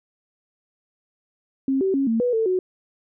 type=tone with pitch steps; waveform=sine; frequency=268.5 / 383.8 / 273.7 / 226.5 / 490.9 / 446.7 / 369.2 Hz; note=C4 / G4 / C#4 / A#3 / B4 / A4 / F#4; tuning=+45 / -37 / -22 / -50 / -10 / +26 / -4 cents; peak=-18 dBFS; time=1.68-2.59 s; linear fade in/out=2 ms; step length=130 ms; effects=none